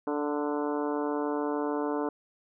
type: harmonic tone with a mistuned harmonic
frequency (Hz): 146.83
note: D3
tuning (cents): 0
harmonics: 2 / 3 / 4 / 5 / 6 / 7 / 8 / 9 / 10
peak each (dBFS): -31 / -32 / -37 / -40 / -38 / -39 / -46 / -45 / -47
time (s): 0.07-2.09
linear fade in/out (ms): 2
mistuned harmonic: 6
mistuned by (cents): +20
effects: none